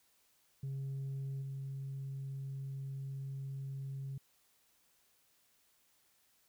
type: tone with level steps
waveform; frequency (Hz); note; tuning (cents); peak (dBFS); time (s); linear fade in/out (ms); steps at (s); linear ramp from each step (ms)
sine; 136.1; C#3; -31; -35 / -38; 0.63-4.18; 5; 1.41; 20
effects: tanh soft clip ceiling -36 dBFS + white hiss -72 dBFS RMS until 6.48 s